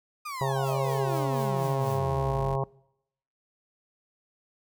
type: exponential sweep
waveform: 35% pulse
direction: down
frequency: 1244.5 to 42.33 Hz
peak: -32 dBFS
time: 0.25-2.56 s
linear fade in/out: 10 ms
type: harmonic tone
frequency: 135.4 Hz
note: C#3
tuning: 40 cents flat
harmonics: 1 / 3 / 4 / 5 / 6 / 7 / 8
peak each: -28 / -33 / -34 / -35 / -36 / -36 / -37 dBFS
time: 0.41-2.64 s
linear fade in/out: 2 ms
type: noise with tremolo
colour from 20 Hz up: white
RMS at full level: -45 dBFS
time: 0.62-2.02 s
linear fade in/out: 50 ms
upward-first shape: triangle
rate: 4.1 Hz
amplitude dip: 90%
effects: noise-tail reverb RT60 0.8 s tail -24 dB re dry